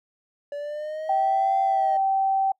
triangle linear two-way sweep, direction up then down, 573 to 688 to 622 Hz, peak -27 dBFS, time 0.52-1.97 s, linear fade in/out 2 ms, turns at 1.6 s
sine tone, 775 Hz, G5, 20 cents flat, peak -19 dBFS, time 1.09-2.52 s, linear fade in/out 5 ms
effects noise-tail reverb RT60 0.1 s tail -26 dB re dry

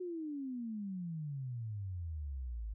sine exponential sweep, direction down, 370 to 51.1 Hz, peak -38 dBFS, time 0-2.74 s, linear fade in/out 10 ms, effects none

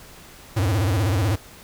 square tone with vibrato, 100.1 Hz, G2, 37 cents sharp, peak -19 dBFS, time 0.56-1.36 s, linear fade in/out 10 ms, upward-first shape sine, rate 16 Hz, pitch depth 230 cents each way, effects pink hiss -45 dBFS RMS until 1.63 s

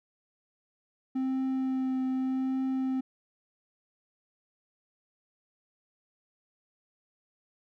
triangle tone with vibrato, 261.6 Hz, C4, in tune, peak -25 dBFS, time 1.15-3.01 s, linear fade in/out 10 ms, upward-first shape triangle, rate 0.84 Hz, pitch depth 13 cents each way, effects none

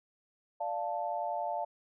sine chord, D minor, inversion none, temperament equal, 587.3 / 698.5 / 880 Hz, D5 / F5 / A5, 0 / 0 / 0 cents, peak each -38 / -35 / -36 dBFS, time 0.6-1.65 s, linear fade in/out 10 ms, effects none

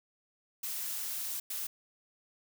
blue noise bursts at uneven times, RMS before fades -37 dBFS, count 2, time 0.63-1.4 / 1.5-1.67 s, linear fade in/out 5 ms, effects none

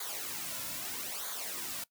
white noise with flanger, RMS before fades -39 dBFS, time 0-1.84 s, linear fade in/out 5 ms, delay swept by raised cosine 0.37 to 2.57 ms, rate 0.78 Hz, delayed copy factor -0.7, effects noise-tail reverb RT60 0.1 s tail -20 dB re dry

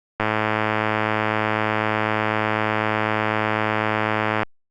click train, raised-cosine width 0.5 ms, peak -5 dBFS, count 458, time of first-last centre 0.2-4.431 s, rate 108 Hz, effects Opus 48 kbps

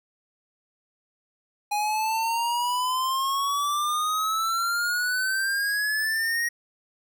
square exponential sweep, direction up, 826 to 1888 Hz, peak -24 dBFS, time 1.71-6.49 s, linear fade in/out 10 ms, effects none

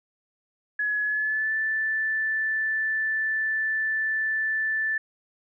sine tone with pitch glide, 1692 to 1758.8 Hz, G#6 to A6, +32 to -1 cents, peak -23 dBFS, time 0.79-4.98 s, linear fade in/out 5 ms, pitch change +67 cents, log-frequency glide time 1.03-1.53 s, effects none

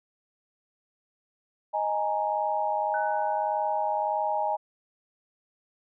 sine chord, D# suspended fourth, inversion none, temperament equal, 622.3 / 830.6 / 932.3 Hz, D#5 / G#5 / A#5, 0 / 0 / 0 cents, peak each -30 / -27 / -31 dBFS, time 1.73-4.57 s, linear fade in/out 20 ms
sine tone with exponential decay, 1498 Hz, F#6, 21 cents sharp, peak -31 dBFS, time 2.94-4.19 s, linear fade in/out 2 ms, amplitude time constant 270 ms
effects none

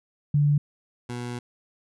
sine / 20% pulse tone pair in turn, 145.9 / 121.59 Hz, D3 / B2, -11 / -27 cents, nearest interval minor third, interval 316 cents, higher first, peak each -17 / -26 dBFS, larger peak first, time 0.34-0.58 / 1.09-1.39 s, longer second, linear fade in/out 5 ms, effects resampled to 24000 Hz

